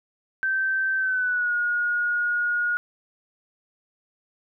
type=tone with pitch glide; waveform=sine; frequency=1552 to 1439.7 Hz; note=G6 to F#6; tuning=-18 to -48 cents; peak=-21 dBFS; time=0.43-2.77 s; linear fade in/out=0 ms; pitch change=-130 cents; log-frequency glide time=0.97-1.54 s; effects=none